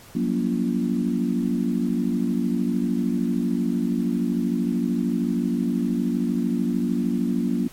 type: tone cluster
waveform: sine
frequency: 181.6 / 194.6 / 235.1 / 281.8 / 340.6 Hz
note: F#3 / G3 / A#3 / C#4 / F4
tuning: -32 / -12 / +15 / +29 / -43 cents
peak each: -26 / -32 / -23 / -27 / -32 dBFS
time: 0.15-7.68 s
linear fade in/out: 5 ms
effects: pink hiss -47 dBFS RMS until 7.72 s + MP3 64 kbps